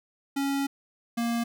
square tone pair in turn, 277.2 / 234.1 Hz, C#4 / A#3, 0 / +8 cents, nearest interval minor third, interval 292 cents, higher first, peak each -26 dBFS, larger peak neither, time 0.36-0.67 / 1.17-1.44 s, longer first, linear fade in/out 10 ms, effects none

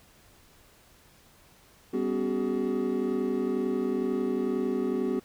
triangle tone cluster, 197.9 / 250.4 / 281.5 / 376.2 / 418.3 Hz, G3 / B3 / C#4 / F#4 / G#4, +17 / +24 / +27 / +29 / +12 cents, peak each -34 / -28 / -34 / -28 / -32 dBFS, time 1.93-5.2 s, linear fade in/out 10 ms, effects pink hiss -58 dBFS RMS until 5.24 s

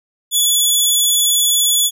15% pulse tone with vibrato, 3416 Hz, G#7, 48 cents sharp, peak -5 dBFS, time 0.31-1.91 s, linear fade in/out 50 ms, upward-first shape sine, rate 20 Hz, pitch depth 27 cents each way, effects none

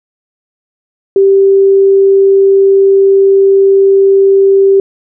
sine tone, 391 Hz, G4, 4 cents flat, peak -3 dBFS, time 1.16-4.8 s, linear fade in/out 2 ms, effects none

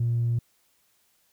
triangle tone with tanh clipping, 118 Hz, A#2, 22 cents sharp, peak -22 dBFS, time 0-0.39 s, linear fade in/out 5 ms, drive 5 dB, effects white hiss -67 dBFS RMS until 1.32 s

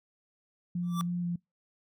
sine tone with vibrato, 174.61 Hz, F3, in tune, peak -29 dBFS, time 0.75-1.36 s, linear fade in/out 5 ms, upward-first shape square, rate 3.1 Hz, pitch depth 11 cents each way
square tone with exponential growth, 1166 Hz, D6, 13 cents flat, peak -30 dBFS, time 0.83-1.01 s, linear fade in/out 0 ms, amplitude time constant 38 ms
effects noise-tail reverb RT60 0.2 s tail -26 dB re dry

